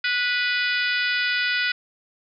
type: harmonic tone with a mistuned harmonic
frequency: 493.9 Hz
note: B4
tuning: in tune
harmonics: 3 / 4 / 5 / 6 / 7 / 8 / 9 / 10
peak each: -24 / -27 / -28 / -32 / -32 / -34 / -35 / -34 dBFS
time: 0.04-1.72 s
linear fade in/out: 5 ms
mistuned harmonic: 3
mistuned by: -15 cents
effects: none